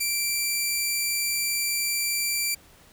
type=tone; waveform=10% pulse; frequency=2349 Hz; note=D7; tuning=in tune; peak=-15 dBFS; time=0-2.55 s; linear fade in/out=10 ms; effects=pink hiss -54 dBFS RMS until 2.92 s